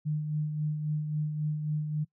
sine tone with tremolo, 151.8 Hz, D#3, 42 cents flat, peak -26 dBFS, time 0.05-2.05 s, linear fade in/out 20 ms, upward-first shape sine, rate 3.7 Hz, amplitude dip 45%, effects noise-tail reverb RT60 0.1 s tail -23 dB re dry

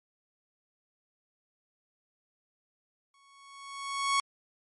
sawtooth tone with exponential growth, 1108.7 Hz, C#6, in tune, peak -19 dBFS, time 3.14-4.2 s, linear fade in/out 2 ms, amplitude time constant 230 ms, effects MP3 48 kbps

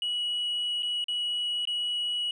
sine tone with dropouts, 2924 Hz, F#7, 21 cents flat, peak -25 dBFS, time 0.02-2.31 s, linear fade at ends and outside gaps 2 ms, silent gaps 0.824-0.83 / 1.042-1.083 / 1.653-1.673 s, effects tanh soft clip ceiling -25 dBFS

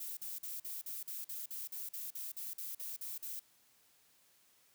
violet noise bursts, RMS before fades -43 dBFS, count 16, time 0-3.395 s, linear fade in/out 5 ms, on 170 ms, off 45 ms, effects white hiss -69 dBFS RMS until 4.74 s + high-pass 60 Hz 12 dB/octave

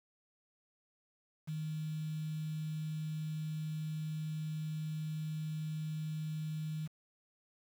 sine tone with quantisation, 155.56 Hz, D#3, in tune, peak -36 dBFS, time 1.47-6.88 s, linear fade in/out 20 ms, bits 9, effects none

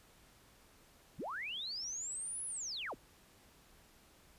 sine linear two-way sweep, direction up then down, 56.4 to 10548 to 56.4 Hz, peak -39 dBFS, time 1.18-2.95 s, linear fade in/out 20 ms, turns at 2.45 s, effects pink hiss -64 dBFS RMS until 4.38 s + resampled to 32000 Hz

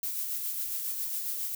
violet noise with tremolo, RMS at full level -32 dBFS, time 0.03-1.55 s, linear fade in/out 2 ms, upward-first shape sine, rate 7.3 Hz, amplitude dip 35%, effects none

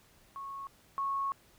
sine tone pair in turn, 1100 / 1100 Hz, C#6 / C#6, -14 / -14 cents, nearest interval unison, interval 0 cents, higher neither, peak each -39 / -30 dBFS, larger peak second, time 0.36-0.67 / 0.98-1.32 s, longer second, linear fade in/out 0 ms, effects pink hiss -63 dBFS RMS until 1.58 s

